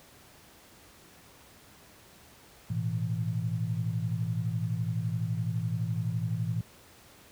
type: chord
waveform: sine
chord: A suspended second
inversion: none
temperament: equal with one note detuned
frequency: 110 / 121.84 / 164.81 Hz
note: A2 / B2 / E3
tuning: 0 / -23 / 0 cents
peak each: -31 / -33 / -33 dBFS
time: 2.7-6.61 s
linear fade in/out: 5 ms
effects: pink hiss -55 dBFS RMS until 7.31 s + high-pass 60 Hz 12 dB/octave